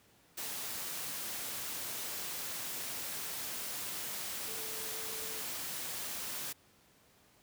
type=tone in noise; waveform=sine; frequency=441.9 Hz; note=A4; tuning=7 cents sharp; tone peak=-50 dBFS; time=4.47-5.42 s; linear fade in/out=10 ms; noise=white; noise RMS=-40 dBFS; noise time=0.37-6.53 s; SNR=-13 dB; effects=pink hiss -65 dBFS RMS until 7.42 s + high-pass 80 Hz 12 dB/octave

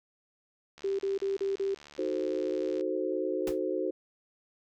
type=click train; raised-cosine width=0.2 ms; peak=-32 dBFS; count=150; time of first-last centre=0.78-2.81 s; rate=73.4 Hz
type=tone bursts; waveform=sine; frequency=392 Hz; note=G4; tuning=in tune; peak=-27 dBFS; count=5; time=0.84-1.746 s; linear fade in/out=5 ms; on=150 ms; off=39 ms
type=chord; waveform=sine; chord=D# diminished seventh; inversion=none; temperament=equal; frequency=311.1 / 370 / 440 / 523.3 Hz; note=D#4 / F#4 / A4 / C5; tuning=0 / 0 / 0 / 0 cents; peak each=-35 / -32 / -36 / -34 dBFS; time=1.98-3.91 s; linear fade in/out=10 ms
type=noise with exponential decay; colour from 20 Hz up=pink; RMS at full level=-35 dBFS; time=3.47-3.59 s; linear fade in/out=2 ms; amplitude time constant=25 ms
effects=none

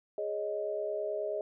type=chord; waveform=sine; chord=Ab suspended fourth; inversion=none; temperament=just; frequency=415.3 / 553.7 / 623 Hz; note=Ab4 / Db5 / Eb5; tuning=0 / -2 / +2 cents; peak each=-36 / -40 / -34 dBFS; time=0.18-1.41 s; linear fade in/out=2 ms; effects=none

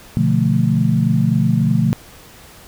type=chord; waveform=sine; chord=B half-diminished seventh; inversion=none; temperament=equal; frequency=123.47 / 146.83 / 174.61 / 220 Hz; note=B2 / D3 / F3 / A3; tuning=0 / 0 / 0 / 0 cents; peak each=-18 dBFS; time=0.17-1.93 s; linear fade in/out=0 ms; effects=pink hiss -42 dBFS RMS until 2.67 s

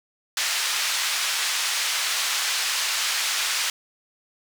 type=band-pass noise; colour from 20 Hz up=white; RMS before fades=-25 dBFS; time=0.37-3.7 s; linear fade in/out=2 ms; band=1200 to 5900 Hz; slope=12 dB/octave; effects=none

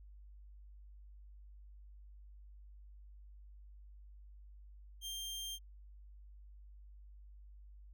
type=tone; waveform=sawtooth; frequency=3182 Hz; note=G7; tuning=25 cents sharp; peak=-38 dBFS; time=5.01-5.59 s; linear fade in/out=50 ms; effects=added 50 Hz sine -53 dBFS peak until 7.93 s

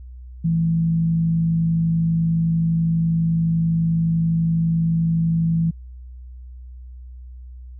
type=tone with frequency modulation; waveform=sine; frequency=165.1 Hz; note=E3; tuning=3 cents sharp; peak=-16 dBFS; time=0.44-5.71 s; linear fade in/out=10 ms; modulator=51.8 Hz; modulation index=0.23; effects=added 62 Hz sine -35 dBFS peak until 7.79 s

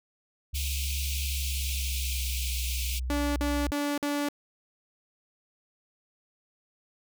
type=tone with pitch glide; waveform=sine; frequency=69.3 to 62.46 Hz; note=C#2 to B1; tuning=0 to +20 cents; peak=-29 dBFS; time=0.53-3.71 s; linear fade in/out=10 ms; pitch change=-180 cents; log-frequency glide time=1.25-2.58 s
type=high-pass noise; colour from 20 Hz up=pink; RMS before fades=-35 dBFS; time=0.54-3 s; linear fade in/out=20 ms; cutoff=2300 Hz; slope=96 dB/octave
type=tone bursts; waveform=sawtooth; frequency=289.2 Hz; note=D4; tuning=27 cents flat; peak=-23 dBFS; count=4; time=3.1-4.287 s; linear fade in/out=0 ms; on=260 ms; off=49 ms
effects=none

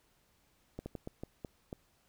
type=slowing click train; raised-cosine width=2 ms; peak=-27 dBFS; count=7; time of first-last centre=0.79-1.728 s; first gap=70 ms; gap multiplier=1.32; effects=pink hiss -71 dBFS RMS until 2.08 s

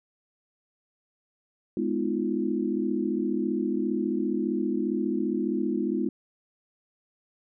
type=chord; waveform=sine; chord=F half-diminished seventh; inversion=first; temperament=just; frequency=209.5 / 251.4 / 314.3 / 349.2 Hz; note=Ab3 / Cb4 / Eb4 / F4; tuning=+15 / +31 / +18 / 0 cents; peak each=-30 dBFS; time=1.77-6.09 s; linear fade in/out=2 ms; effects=none

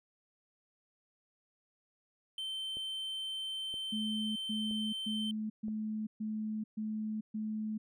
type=tone; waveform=triangle; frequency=3100 Hz; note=G7; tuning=20 cents flat; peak=-35 dBFS; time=2.38-5.31 s; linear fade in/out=2 ms
type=click train; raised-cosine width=2 ms; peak=-38 dBFS; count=4; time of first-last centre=2.77-5.683 s; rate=1.03 Hz
type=tone bursts; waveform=sine; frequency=215.9 Hz; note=A3; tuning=33 cents flat; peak=-34 dBFS; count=7; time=3.92-7.78 s; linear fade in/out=10 ms; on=440 ms; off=130 ms
effects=none

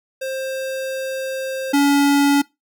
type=tone pair in turn; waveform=square; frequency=529 / 283.4 Hz; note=C5 / C#4; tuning=+19 / +38 cents; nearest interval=major seventh; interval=1081 cents; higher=first; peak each=-24 / -13 dBFS; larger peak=second; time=0.21-1.73 / 1.73-2.42 s; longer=first; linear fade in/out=10 ms; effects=noise-tail reverb RT60 0.2 s tail -22 dB re dry

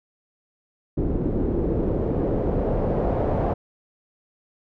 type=noise with low-pass filter sweep; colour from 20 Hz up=pink; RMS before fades=-23 dBFS; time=0.97-3.54 s; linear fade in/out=10 ms; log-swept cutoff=330 to 670 Hz; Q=1.8; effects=none

